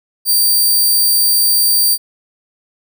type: tone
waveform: 5% pulse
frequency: 4669 Hz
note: D8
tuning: 11 cents flat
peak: -3 dBFS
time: 0.25-1.98 s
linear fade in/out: 50 ms
effects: none